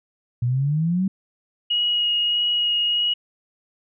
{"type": "exponential sweep", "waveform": "sine", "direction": "up", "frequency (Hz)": [117.8, 196], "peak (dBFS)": -18, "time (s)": [0.42, 1.08], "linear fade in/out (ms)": 5}
{"type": "tone with vibrato", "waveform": "sine", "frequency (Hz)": 2889, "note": "F#7", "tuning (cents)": -42, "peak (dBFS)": -18, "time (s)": [1.7, 3.14], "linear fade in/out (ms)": 10, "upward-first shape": "sine", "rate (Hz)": 1.6, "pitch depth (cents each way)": 10}
{"effects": []}